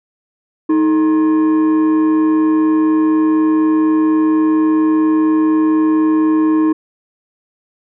sine tone with frequency modulation, 313.9 Hz, D#4, 15 cents sharp, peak -7 dBFS, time 0.69-6.73 s, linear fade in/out 10 ms, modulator 752 Hz, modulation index 0.33, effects tanh soft clip ceiling -9 dBFS

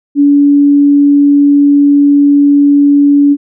sine tone, 285.8 Hz, D4, 47 cents flat, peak -3 dBFS, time 0.15-3.37 s, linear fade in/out 50 ms, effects none

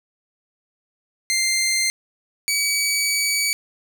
15% pulse tone pair in turn, 2093 / 2275 Hz, C7 / C#7, 0 / +44 cents, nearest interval minor second, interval 144 cents, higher second, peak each -12 dBFS, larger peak neither, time 1.3-1.9 / 2.48-3.53 s, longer second, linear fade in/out 0 ms, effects none

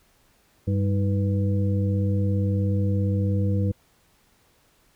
harmonic tone with a mistuned harmonic, 98.4 Hz, G2, 7 cents sharp, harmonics 1 / 2 / 3 / 5, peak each -21 / -27 / -33 / -33 dBFS, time 0.67-3.72 s, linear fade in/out 10 ms, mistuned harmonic 3, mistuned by +97 cents, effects pink hiss -62 dBFS RMS until 4.95 s

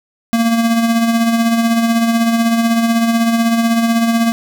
square tone with tremolo, 230.1 Hz, A#3, 22 cents flat, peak -10 dBFS, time 0.33-4.32 s, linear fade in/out 0 ms, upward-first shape sine, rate 16 Hz, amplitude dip 45%, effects none

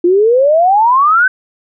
sine exponential sweep, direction up, 339.7 to 1557 Hz, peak -6 dBFS, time 0.04-1.28 s, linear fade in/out 5 ms, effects none

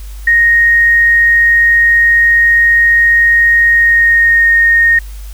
sine tone with pitch glide, 1864.7 to 1850.8 Hz, A#6 to A#6, 0 to -13 cents, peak -5 dBFS, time 0.27-4.99 s, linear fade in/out 5 ms, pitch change -13 cents, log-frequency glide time 3.68-4.51 s, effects added 50 Hz sine -24 dBFS peak until 5.33 s + white hiss -40 dBFS RMS until 5.33 s

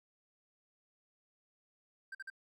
triangle tone bursts, 1568 Hz, G6, in tune, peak -40 dBFS, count 3, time 2.12-2.301 s, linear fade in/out 5 ms, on 29 ms, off 47 ms, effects none

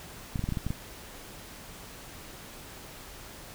clicks, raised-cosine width 5 ms, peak -18 dBFS, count 8, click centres 0.358 / 0.393 / 0.44 / 0.489 / 0.523 / 0.572 / 0.666 / 0.705 s, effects pink hiss -46 dBFS RMS until 3.54 s

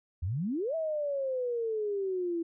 sine exponential two-way sweep, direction up then down, 78.5 to 657 to 330.2 Hz, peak -29 dBFS, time 0.22-2.43 s, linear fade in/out 10 ms, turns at 0.75 s, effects none

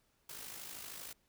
white noise with amplitude modulation, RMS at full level -45 dBFS, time 0.29-1.13 s, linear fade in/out 5 ms, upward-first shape sine, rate 52.7 Hz, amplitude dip 55%, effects pink hiss -75 dBFS RMS until 1.28 s

